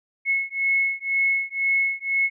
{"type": "beating tone pair", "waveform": "sine", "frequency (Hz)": [2185, 2187], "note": ["C#7", "C#7"], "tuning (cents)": [-26, -24], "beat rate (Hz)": 2, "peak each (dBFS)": -23, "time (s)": [0.25, 2.3], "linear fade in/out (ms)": 50, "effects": []}